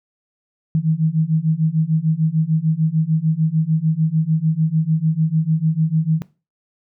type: beating tone pair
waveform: sine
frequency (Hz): 155.56 / 162.26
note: D#3 / E3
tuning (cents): 0 / -27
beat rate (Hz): 6.7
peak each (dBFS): -18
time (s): 0.75-6.22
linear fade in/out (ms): 0
effects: noise-tail reverb RT60 0.3 s tail -18 dB re dry